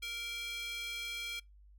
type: tone with high-pass filter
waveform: square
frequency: 466.5 Hz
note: A#4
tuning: 1 cent sharp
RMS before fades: -41 dBFS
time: 0.02-1.4 s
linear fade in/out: 10 ms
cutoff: 2700 Hz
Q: 4.4
effects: noise-tail reverb RT60 0.2 s tail -26 dB re dry + added 50 Hz sine -56 dBFS peak until 1.78 s